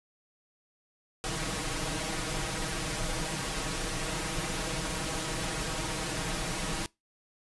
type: noise with comb filter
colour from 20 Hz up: pink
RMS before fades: -33 dBFS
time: 1.24-6.86 s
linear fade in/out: 0 ms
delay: 6.3 ms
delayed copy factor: +0.85
effects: noise-tail reverb RT60 0.2 s tail -23 dB re dry + resampled to 24000 Hz